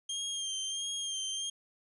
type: tone with vibrato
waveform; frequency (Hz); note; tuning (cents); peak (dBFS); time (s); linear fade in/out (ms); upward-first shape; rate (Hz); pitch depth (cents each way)
25% pulse; 3198; G7; +34; -30; 0.09-1.5; 5; sine; 1.5; 38
effects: resampled to 24000 Hz